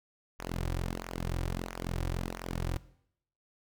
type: tone with flanger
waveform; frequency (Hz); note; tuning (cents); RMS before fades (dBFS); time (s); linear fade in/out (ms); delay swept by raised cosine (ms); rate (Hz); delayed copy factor
sawtooth; 43.65; F1; 0; -35; 0.39-2.77; 0; 0.23 to 4.73; 1.5; -0.8
effects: noise-tail reverb RT60 0.7 s tail -18 dB re dry